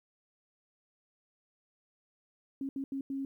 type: tone bursts at uneven times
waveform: sine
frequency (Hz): 272.3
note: C#4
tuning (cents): -31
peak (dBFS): -33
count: 4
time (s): 2.61-2.69 / 2.76-2.84 / 2.92-3.01 / 3.1-3.25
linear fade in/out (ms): 2
effects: 12-bit